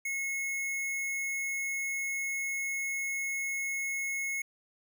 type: tone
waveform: square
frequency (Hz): 2178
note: C#7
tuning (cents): -31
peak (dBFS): -32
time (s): 0.05-4.42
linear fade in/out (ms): 5
effects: none